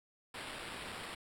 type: noise with sample-and-hold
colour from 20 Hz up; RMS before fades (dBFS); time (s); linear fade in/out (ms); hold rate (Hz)
white; -45; 0.34-1.15; 5; 6300
effects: low-pass 12000 Hz 12 dB/octave